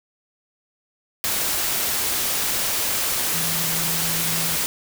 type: tone in noise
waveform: sine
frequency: 164.81 Hz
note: E3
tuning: in tune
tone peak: -31 dBFS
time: 3.34-4.56 s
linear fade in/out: 0 ms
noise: white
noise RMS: -23 dBFS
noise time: 1.24-4.66 s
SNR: -11 dB
effects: none